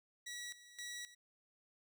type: tone with tremolo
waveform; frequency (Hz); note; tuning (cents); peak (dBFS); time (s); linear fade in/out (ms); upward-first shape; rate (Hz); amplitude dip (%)
15% pulse; 1931; B6; -39; -38; 0.26-1.15; 10; square; 1.9; 80
effects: none